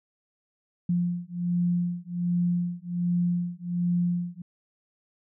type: beating tone pair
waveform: sine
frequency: 174.61 / 175.91 Hz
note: F3 / F3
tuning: 0 / +13 cents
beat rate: 1.3 Hz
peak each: -27 / -27 dBFS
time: 0.89-4.42 s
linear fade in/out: 5 ms
effects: none